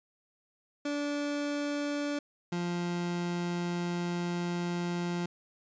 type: tone pair in turn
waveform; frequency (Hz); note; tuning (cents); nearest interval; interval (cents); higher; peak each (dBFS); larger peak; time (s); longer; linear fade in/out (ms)
30% pulse; 290 / 174.46; D4 / F3; -22 / -2; major sixth; 880; first; -28; neither; 0.85-2.19 / 2.52-5.26; second; 5
effects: resampled to 16000 Hz